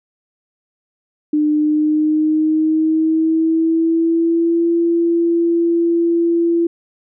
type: tone with pitch glide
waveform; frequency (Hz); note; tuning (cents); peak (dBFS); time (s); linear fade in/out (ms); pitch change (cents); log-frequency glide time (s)
sine; 301.2 to 338.1; D4 to E4; +44 to +44; -12; 1.33-6.67; 5; +200; 1.51-4.69
effects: none